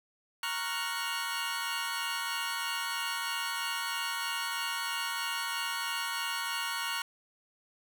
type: chord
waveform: 20% pulse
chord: Gb major seventh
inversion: first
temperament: equal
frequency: 932.3 / 1108.7 / 1396.9 / 1480 Hz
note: Bb5 / Db6 / F6 / Gb6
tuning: 0 / 0 / 0 / 0 cents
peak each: -33 dBFS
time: 0.43-7.02 s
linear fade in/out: 2 ms
effects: none